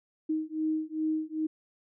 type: beating tone pair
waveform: sine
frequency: 312 / 314.5 Hz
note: D#4 / D#4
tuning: +5 / +19 cents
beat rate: 2.5 Hz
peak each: -31 dBFS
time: 0.29-1.47 s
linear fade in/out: 10 ms
effects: none